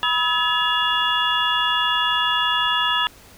sine tone cluster, 979 / 1277 / 1707 / 2823 / 3392 Hz, B5 / D#6 / G#6 / F7 / G#7, -15 / +45 / +47 / +18 / +36 cents, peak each -24 dBFS, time 0.03-3.07 s, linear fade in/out 0 ms, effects pink hiss -47 dBFS RMS until 3.37 s

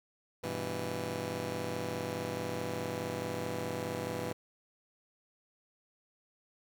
10% pulse chord, E minor, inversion first, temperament just, 98.89 / 123.61 / 164.81 Hz, G2 / B2 / E3, +16 / +2 / 0 cents, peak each -32 dBFS, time 0.43-4.33 s, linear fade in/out 10 ms, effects none

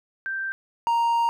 sine / triangle tone pair in turn, 1568 / 932.3 Hz, G6 / A#5, 0 / 0 cents, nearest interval major sixth, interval 900 cents, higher first, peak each -26 / -17 dBFS, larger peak second, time 0.26-0.52 / 0.87-1.29 s, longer second, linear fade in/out 0 ms, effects none

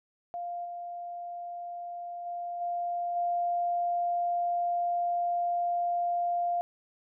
sine tone with level steps, 698.5 Hz, F5, in tune, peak -33 / -36 / -33 / -29 / -26 dBFS, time 0.34-6.61 s, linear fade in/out 0 ms, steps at 0.64 / 2.25 / 2.6 / 3.15 s, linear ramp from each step 20 ms, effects none

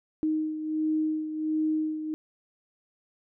sine beating tone pair, 311.1 / 312.5 Hz, D#4 / D#4, 0 / +8 cents, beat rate 1.4 Hz, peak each -26 / -33 dBFS, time 0.23-2.14 s, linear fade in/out 0 ms, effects none

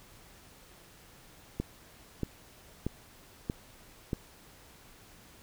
click train, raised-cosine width 3 ms, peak -18 dBFS, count 5, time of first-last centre 1.6-4.132 s, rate 1.58 Hz, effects pink hiss -56 dBFS RMS until 5.42 s

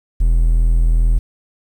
triangle tone, 41.2 Hz, E1, in tune, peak -8 dBFS, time 0.2-1.19 s, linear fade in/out 10 ms, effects 8-bit

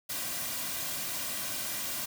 white noise with comb filter, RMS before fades -35 dBFS, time 0.09-2.06 s, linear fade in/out 10 ms, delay 2.3 ms, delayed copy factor -0.55, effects none

